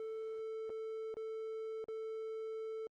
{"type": "tone with dropouts", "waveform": "triangle", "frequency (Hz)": 442, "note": "A4", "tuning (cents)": 8, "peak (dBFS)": -38, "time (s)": [0, 2.87], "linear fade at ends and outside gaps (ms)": 1, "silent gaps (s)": [[0.695, 0.701], [1.142, 1.168], [1.842, 1.884]], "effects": ["Opus 32 kbps"]}